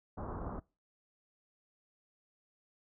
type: low-pass noise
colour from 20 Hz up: pink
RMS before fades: -41 dBFS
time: 0.17-0.6 s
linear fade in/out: 10 ms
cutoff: 1300 Hz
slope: 48 dB/octave
effects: noise-tail reverb RT60 0.3 s tail -23 dB re dry